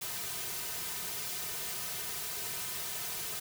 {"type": "noise with comb filter", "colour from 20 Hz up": "white", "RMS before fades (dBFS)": -38, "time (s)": [0.01, 3.4], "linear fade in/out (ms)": 10, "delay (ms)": 3.6, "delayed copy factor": -0.95, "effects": []}